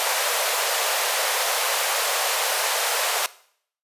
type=high-pass noise; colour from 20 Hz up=pink; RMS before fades=-23 dBFS; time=0-3.26 s; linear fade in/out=0 ms; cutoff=490 Hz; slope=48 dB/octave; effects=noise-tail reverb RT60 0.6 s tail -19 dB re dry + resampled to 32000 Hz